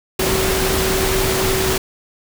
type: tone in noise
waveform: sine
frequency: 380 Hz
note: F#4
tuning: 46 cents sharp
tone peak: -20 dBFS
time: 0.19-1.78 s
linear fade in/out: 5 ms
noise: pink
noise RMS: -19 dBFS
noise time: 0.19-1.78 s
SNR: -4 dB
effects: none